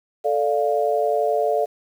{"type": "chord", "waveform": "sine", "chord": "D minor", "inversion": "second", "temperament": "equal", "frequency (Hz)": [440, 587.3, 698.5], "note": ["A4", "D5", "F5"], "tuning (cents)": [0, 0, 0], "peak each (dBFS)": -22, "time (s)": [0.24, 1.66], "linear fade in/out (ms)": 20, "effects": ["8-bit"]}